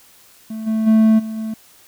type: tone with level steps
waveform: triangle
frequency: 220 Hz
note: A3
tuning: in tune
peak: -23 / -14 / -7 / -22 / -20 dBFS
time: 0.5-1.54 s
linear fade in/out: 5 ms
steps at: 0.66 / 0.86 / 1.18 / 1.36 s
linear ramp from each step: 20 ms
effects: white hiss -49 dBFS RMS until 1.87 s